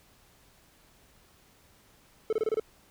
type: tone bursts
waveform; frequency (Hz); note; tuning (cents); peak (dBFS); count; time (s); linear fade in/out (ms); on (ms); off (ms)
triangle; 437.9; A4; -8; -22; 6; 2.3-2.598; 2; 28; 26
effects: pink hiss -61 dBFS RMS until 2.9 s